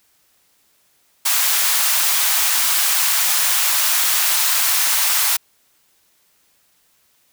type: high-pass noise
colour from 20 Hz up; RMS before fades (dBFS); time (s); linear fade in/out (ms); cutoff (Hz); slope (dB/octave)
white; -17; 1.25-5.37; 10; 780; 24
effects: white hiss -60 dBFS RMS until 7.32 s